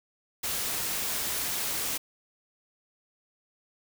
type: noise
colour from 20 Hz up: white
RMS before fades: -31 dBFS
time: 0.43-1.98 s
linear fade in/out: 10 ms
effects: none